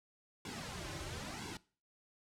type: noise with flanger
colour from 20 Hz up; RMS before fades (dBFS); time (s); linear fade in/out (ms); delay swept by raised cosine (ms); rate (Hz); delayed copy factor
pink; -44; 0.45-1.57; 2; 1.6 to 4.4; 0.99; -0.95
effects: noise-tail reverb RT60 0.4 s tail -21 dB re dry + low-pass 8000 Hz 12 dB/octave